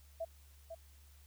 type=tone with echo; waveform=sine; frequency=659.3 Hz; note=E5; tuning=in tune; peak=-36 dBFS; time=0.2-0.25 s; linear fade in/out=10 ms; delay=500 ms; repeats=1; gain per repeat=-7 dB; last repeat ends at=0.75 s; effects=added 71 Hz sine -58 dBFS peak until 1.26 s + white hiss -67 dBFS RMS until 1.26 s